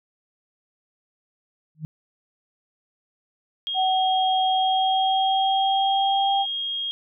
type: tone with exponential growth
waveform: sine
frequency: 155.56 Hz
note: D#3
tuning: in tune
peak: -24 dBFS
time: 1.75-1.85 s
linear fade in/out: 0 ms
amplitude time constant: 20 ms
type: tone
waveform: sine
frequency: 3253 Hz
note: G#7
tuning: 37 cents flat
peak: -25 dBFS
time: 3.67-6.91 s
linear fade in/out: 0 ms
type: tone with pitch glide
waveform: sine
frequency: 753 to 787.2 Hz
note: F#5 to G5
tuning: +30 to +7 cents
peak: -19 dBFS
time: 3.74-6.46 s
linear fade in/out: 50 ms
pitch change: +77 cents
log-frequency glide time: 4.49-6.29 s
effects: none